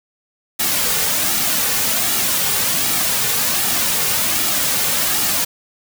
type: noise with flanger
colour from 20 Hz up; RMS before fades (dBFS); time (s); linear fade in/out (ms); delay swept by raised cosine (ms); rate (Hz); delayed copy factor
white; -18; 0.59-5.45; 10; 1.9 to 3.1; 1.3; -0.5
effects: none